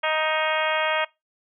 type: harmonic tone with a mistuned harmonic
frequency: 312.4 Hz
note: D#4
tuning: 7 cents sharp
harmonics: 2 / 3 / 4 / 5 / 6 / 7 / 8 / 9 / 10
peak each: -26 / -28 / -29 / -30 / -31 / -31 / -32 / -33 / -33 dBFS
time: 0.03-1.05 s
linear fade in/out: 10 ms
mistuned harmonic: 10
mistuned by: +65 cents
effects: noise-tail reverb RT60 0.2 s tail -22 dB re dry